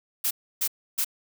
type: noise bursts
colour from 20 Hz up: blue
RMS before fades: -25 dBFS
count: 3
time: 0.24-1.047 s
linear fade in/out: 10 ms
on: 69 ms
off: 300 ms
effects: none